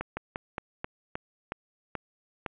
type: slowing click train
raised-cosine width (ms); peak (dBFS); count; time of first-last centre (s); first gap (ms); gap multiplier
0.5; -17; 9; 0.01-2.462; 160; 1.18
effects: resampled to 8000 Hz + 8-bit